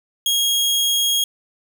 sawtooth tone, 3277 Hz, G#7, 24 cents flat, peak -13 dBFS, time 0.26-1.24 s, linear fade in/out 2 ms, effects none

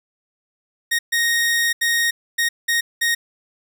sawtooth tone bursts at uneven times, 1864.7 Hz, A#6, in tune, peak -13 dBFS, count 6, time 0.91-0.99 / 1.12-1.73 / 1.81-2.11 / 2.38-2.49 / 2.68-2.81 / 3.01-3.15 s, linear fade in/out 10 ms, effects none

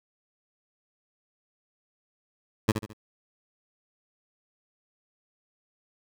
15% pulse tone with echo, 108.3 Hz, A2, 27 cents flat, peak -12 dBFS, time 2.68-2.72 s, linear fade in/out 10 ms, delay 71 ms, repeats 3, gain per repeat -8 dB, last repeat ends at 2.933 s, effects none

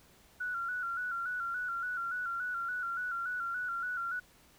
sine tone with vibrato, 1426 Hz, F6, 36 cents sharp, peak -33 dBFS, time 0.4-4.2 s, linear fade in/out 10 ms, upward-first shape square, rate 3.5 Hz, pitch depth 60 cents each way, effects pink hiss -62 dBFS RMS until 4.58 s

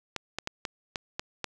clicks, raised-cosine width 0.2 ms, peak -14 dBFS, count 7, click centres 0.163 / 0.386 / 0.474 / 0.652 / 0.958 / 1.195 / 1.443 s, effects none

